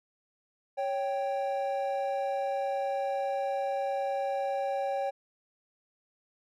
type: tone pair together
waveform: triangle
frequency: 554.4 / 784 Hz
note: C#5 / G5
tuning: 0 / 0 cents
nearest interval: tritone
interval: 600 cents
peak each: -29 / -30 dBFS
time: 0.77-5.11 s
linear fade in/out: 20 ms
effects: none